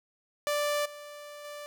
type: tone with level steps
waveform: sawtooth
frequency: 587.3 Hz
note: D5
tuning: in tune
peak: -23 / -39 / -36 dBFS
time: 0.47-1.66 s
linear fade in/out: 0 ms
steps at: 0.85 / 1.44 s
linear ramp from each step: 10 ms
effects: none